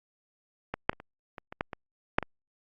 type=clicks; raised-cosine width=0.5 ms; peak=-16 / -6 / -28 / -28 / -25 / -25 / -13 / -21 / -6 / -18 dBFS; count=10; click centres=0.74 / 0.895 / 0.931 / 1.001 / 1.382 / 1.525 / 1.609 / 1.732 / 2.185 / 2.227 s; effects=Opus 48 kbps